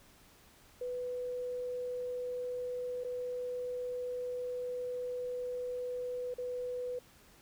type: tone with dropouts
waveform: sine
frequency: 495.9 Hz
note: B4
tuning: 7 cents sharp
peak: -35 dBFS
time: 0.81-6.99 s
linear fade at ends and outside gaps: 5 ms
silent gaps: 3.038-3.046 / 6.341-6.382 s
effects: pink hiss -61 dBFS RMS until 7.41 s